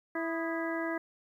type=harmonic tone with a mistuned harmonic; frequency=329.6 Hz; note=E4; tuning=in tune; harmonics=1 / 2 / 3 / 4 / 5 / 6; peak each=-34 / -37 / -42 / -43 / -39 / -42 dBFS; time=0.15-0.98 s; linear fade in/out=5 ms; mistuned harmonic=4; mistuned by=-97 cents; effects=11-bit